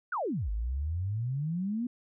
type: exponential two-way sweep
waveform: sine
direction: down then up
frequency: 1568 to 50 to 250 Hz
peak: -29 dBFS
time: 0.12-1.87 s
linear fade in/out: 5 ms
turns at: 0.5 s
effects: none